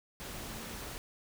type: tone in noise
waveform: sine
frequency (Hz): 225.3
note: A3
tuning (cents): +41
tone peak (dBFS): -50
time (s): 0.52-0.76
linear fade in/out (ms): 0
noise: pink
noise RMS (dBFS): -43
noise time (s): 0.2-0.98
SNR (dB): -10
effects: none